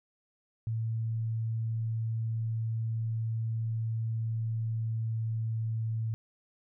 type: tone with pitch glide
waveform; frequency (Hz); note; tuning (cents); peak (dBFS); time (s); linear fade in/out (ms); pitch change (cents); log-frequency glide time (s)
sine; 112.7 to 111.99; A2 to A2; +42 to +31; -29; 0.67-6.14; 0; -11; 4.07-5.83
effects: none